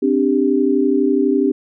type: chord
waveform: sine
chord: C suspended second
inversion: none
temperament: equal with one note detuned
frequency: 261.6 / 293.7 / 394.3 Hz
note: C4 / D4 / G4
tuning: 0 / 0 / +10 cents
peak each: -17 dBFS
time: 0.02-1.52 s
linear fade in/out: 10 ms
effects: none